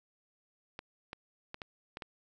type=clicks; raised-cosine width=0.3 ms; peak=-25 dBFS; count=6; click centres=0.791 / 1.131 / 1.544 / 1.618 / 1.971 / 2.022 s; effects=none